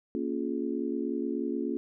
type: chord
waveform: sine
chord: Bb minor seventh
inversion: none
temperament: just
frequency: 233.1 / 279.7 / 349.6 / 419.5 Hz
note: Bb3 / Db4 / F4 / Ab4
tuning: 0 / +16 / +2 / +17 cents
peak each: -34 / -33 / -34 / -37 dBFS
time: 0.15-1.77 s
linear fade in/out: 0 ms
effects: none